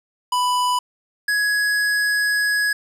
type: tone pair in turn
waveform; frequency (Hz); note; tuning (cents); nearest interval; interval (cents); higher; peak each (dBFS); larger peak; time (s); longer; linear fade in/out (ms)
square; 992 / 1673.1; B5 / G#6; +7 / +12; major sixth; 905; second; -18; neither; 0.32-0.79 / 1.28-2.73; second; 5
effects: low-pass 12000 Hz 12 dB/octave + 8-bit